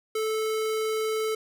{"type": "tone", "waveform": "square", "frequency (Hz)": 437.2, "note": "A4", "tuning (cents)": -11, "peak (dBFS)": -26, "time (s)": [0.15, 1.35], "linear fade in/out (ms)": 5, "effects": []}